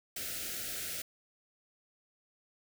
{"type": "band-stop noise", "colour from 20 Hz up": "white", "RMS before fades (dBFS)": -39, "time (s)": [0.16, 1.02], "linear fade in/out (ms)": 5, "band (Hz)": [730, 1300], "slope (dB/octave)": 96, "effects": []}